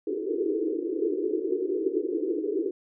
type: band-pass noise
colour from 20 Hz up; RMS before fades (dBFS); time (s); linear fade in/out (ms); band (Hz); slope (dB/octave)
white; -28; 0.07-2.71; 5; 300 to 450; 96
effects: none